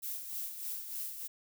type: noise with tremolo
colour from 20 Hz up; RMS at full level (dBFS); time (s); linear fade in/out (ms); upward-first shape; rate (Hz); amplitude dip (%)
violet; -38; 0.02-1.28; 20; sine; 3.3; 55
effects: none